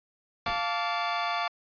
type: chord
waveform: sawtooth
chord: D minor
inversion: first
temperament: equal with one note detuned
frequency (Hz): 698.5 / 880 / 1155.1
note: F5 / A5 / D6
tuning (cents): 0 / 0 / -29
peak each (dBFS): -27 / -30 / -27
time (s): 0.46-1.48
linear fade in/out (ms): 5
type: noise with exponential decay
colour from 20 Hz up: pink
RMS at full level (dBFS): -34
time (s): 0.46-0.73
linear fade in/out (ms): 1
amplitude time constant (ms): 58
effects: resampled to 11025 Hz